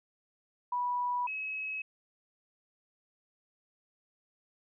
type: tone pair in turn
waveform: sine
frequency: 980 / 2565 Hz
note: B5 / E7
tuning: -14 / -48 cents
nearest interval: octave + perfect fourth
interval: 1666 cents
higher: second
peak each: -29 / -34 dBFS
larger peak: first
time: 0.72-1.27 / 1.27-1.82 s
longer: neither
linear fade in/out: 5 ms
effects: none